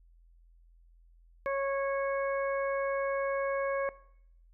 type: harmonic tone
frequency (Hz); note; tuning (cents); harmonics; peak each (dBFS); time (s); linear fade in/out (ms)
550; C#5; -14; 1 / 2 / 3 / 4; -30 / -36 / -40 / -42; 1.46-3.89; 0
effects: noise-tail reverb RT60 0.7 s tail -19 dB re dry + added 42 Hz sine -57 dBFS peak until 4.53 s